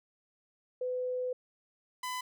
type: tone pair in turn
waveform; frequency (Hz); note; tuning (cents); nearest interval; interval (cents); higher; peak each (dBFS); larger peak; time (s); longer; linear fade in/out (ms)
sine / sawtooth; 503 / 1006; B4 / B5; +32 / +32; octave; 1200; second; -31 / -31; neither; 0.81-1.33 / 2.03-2.21; first; 5
effects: none